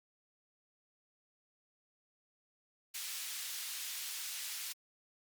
pink high-pass noise, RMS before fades -42 dBFS, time 2.94-4.73 s, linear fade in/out 10 ms, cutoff 2900 Hz, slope 12 dB/octave, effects Opus 48 kbps

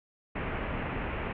pink low-pass noise, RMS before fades -34 dBFS, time 0.35-1.33 s, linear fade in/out 10 ms, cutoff 2700 Hz, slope 48 dB/octave, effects none

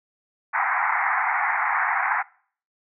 pink band-pass noise, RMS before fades -23 dBFS, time 0.53-2.23 s, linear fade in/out 20 ms, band 740 to 2200 Hz, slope 96 dB/octave, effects noise-tail reverb RT60 0.5 s tail -23 dB re dry

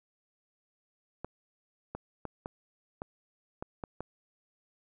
clicks, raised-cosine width 1 ms, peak -23 dBFS, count 8, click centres 1.246 / 1.95 / 2.253 / 2.459 / 3.019 / 3.625 / 3.838 / 4.006 s, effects none

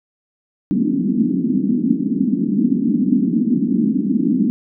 white band-pass noise, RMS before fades -17 dBFS, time 0.71-4.5 s, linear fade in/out 0 ms, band 190 to 280 Hz, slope 48 dB/octave, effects none

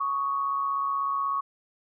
sine tone pair together, 1113 / 1249.3 Hz, C#6 / D#6, +7 / +7 cents, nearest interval major second, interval 200 cents, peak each -25 / -36 dBFS, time 0-1.41 s, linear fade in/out 10 ms, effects none

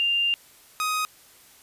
sine / sawtooth tone pair in turn, 2794 / 1253.6 Hz, F7 / D#6, 0 / +13 cents, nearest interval octave + major second, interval 1387 cents, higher first, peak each -20 / -20 dBFS, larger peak neither, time 0-0.34 / 0.8-1.05 s, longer first, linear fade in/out 0 ms, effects white hiss -53 dBFS RMS until 1.62 s + resampled to 32000 Hz

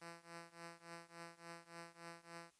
5% pulse tone with tremolo, 168.9 Hz, E3, 42 cents sharp, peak -38 dBFS, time 0.01-2.51 s, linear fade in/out 10 ms, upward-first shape triangle, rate 3.5 Hz, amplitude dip 95%, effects white hiss -75 dBFS RMS until 2.59 s + resampled to 24000 Hz

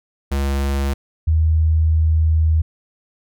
square / sine tone pair in turn, 69.1 / 79.49 Hz, C#2 / D#2, -5 / +38 cents, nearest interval major second, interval 243 cents, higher second, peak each -18 / -12 dBFS, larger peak second, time 0.31-0.94 / 1.27-2.62 s, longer second, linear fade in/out 10 ms, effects none

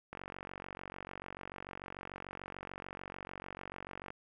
click train, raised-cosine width 0.5 ms, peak -28 dBFS, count 187, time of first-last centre 0.13-4.104 s, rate 46.8 Hz, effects none

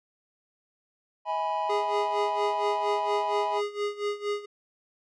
triangle chord, G# minor, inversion second, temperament equal with one note detuned, 638.6 / 830.6 / 987.8 Hz, D#5 / G#5 / B5, +45 / 0 / 0 cents, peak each -31 / -28 / -28 dBFS, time 1.25-3.62 s, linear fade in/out 50 ms
square tone with tremolo, 412.3 Hz, G#4, 13 cents flat, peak -26 dBFS, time 1.69-4.46 s, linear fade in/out 10 ms, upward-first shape sine, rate 4.3 Hz, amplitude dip 85%
effects low-pass 5000 Hz 12 dB/octave

